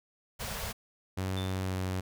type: band-stop noise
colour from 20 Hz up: pink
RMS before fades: -37 dBFS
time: 0.39-0.73 s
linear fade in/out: 20 ms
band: 230 to 410 Hz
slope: 96 dB/octave
type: tone with pitch glide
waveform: sawtooth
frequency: 94.2 to 93.06 Hz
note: F#2 to F#2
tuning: +32 to +10 cents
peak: -27 dBFS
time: 1.17-2.01 s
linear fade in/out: 10 ms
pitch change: -22 cents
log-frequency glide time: 1.61-1.77 s
type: tone with exponential decay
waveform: triangle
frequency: 3550 Hz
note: A7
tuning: 15 cents sharp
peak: -36 dBFS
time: 1.37-1.72 s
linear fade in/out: 2 ms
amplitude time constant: 76 ms
effects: none